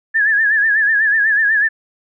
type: tone with vibrato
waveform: sine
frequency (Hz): 1719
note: A6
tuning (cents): -41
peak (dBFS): -11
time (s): 0.14-1.69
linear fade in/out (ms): 20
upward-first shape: sine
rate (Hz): 8.1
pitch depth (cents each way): 85
effects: none